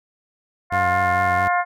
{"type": "harmonic tone", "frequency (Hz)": 354, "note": "F4", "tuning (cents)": 23, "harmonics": [2, 3, 4, 5, 6], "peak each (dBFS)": [-19, -23, -25, -27, -29], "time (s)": [0.7, 1.65], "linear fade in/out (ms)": 50}
{"type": "tone with vibrato", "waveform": "sawtooth", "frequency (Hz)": 92.4, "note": "F#2", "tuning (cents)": -2, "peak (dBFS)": -23, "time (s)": [0.72, 1.48], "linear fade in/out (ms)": 0, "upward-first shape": "sine", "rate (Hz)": 4.5, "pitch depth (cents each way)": 43}
{"effects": []}